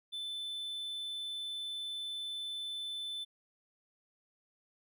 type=tone; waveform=triangle; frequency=3520 Hz; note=A7; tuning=in tune; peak=-36 dBFS; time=0.12-3.25 s; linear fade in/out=20 ms; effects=none